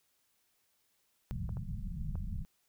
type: low-pass noise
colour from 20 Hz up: pink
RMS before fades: -38 dBFS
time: 1.31-2.45 s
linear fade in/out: 0 ms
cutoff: 210 Hz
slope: 96 dB/octave
type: clicks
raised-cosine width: 1 ms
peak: -36 dBFS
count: 3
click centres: 1.492 / 1.57 / 2.155 s
effects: white hiss -75 dBFS RMS until 2.68 s